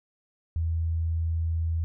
sine tone, 82.1 Hz, E2, 6 cents flat, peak -24 dBFS, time 0.56-1.84 s, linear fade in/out 0 ms, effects none

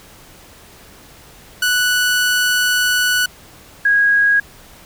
sawtooth / sine tone pair in turn, 1480 / 1646.4 Hz, F#6 / G#6, 0 / -16 cents, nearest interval major second, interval 184 cents, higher second, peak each -10 dBFS, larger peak neither, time 1.62-3.26 / 3.85-4.4 s, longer first, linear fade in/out 5 ms, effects pink hiss -43 dBFS RMS until 4.85 s

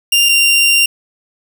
sawtooth tone pair in turn, 2794 / 2775 Hz, F7 / F7, 0 / -12 cents, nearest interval unison, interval 12 cents, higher first, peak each -5 dBFS, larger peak neither, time 0.12-0.29 / 0.29-0.86 s, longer second, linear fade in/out 5 ms, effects none

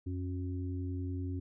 harmonic tone, 91 Hz, F#2, 28 cents flat, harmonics 1 / 3 / 4, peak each -35 / -40 / -48 dBFS, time 0.06-1.4 s, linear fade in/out 10 ms, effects none

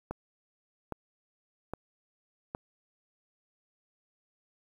click train, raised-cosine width 1 ms, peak -21 dBFS, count 4, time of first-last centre 0.11-2.549 s, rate 1.23 Hz, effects 9-bit

